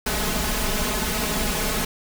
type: noise with comb filter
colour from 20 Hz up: pink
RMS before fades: -24 dBFS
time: 0.06-1.85 s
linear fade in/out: 5 ms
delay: 4.7 ms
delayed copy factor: +0.9
effects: none